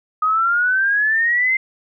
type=exponential sweep; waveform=sine; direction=up; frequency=1244.5 to 2100 Hz; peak=-14 dBFS; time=0.22-1.57 s; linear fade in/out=5 ms; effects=none